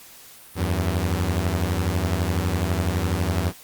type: beating tone pair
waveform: sawtooth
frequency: 82.41 / 94.41 Hz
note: E2 / F#2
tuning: 0 / +35 cents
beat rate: 12 Hz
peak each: -20 dBFS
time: 0.55-3.53 s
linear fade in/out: 50 ms
effects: white hiss -46 dBFS RMS until 3.63 s + Opus 48 kbps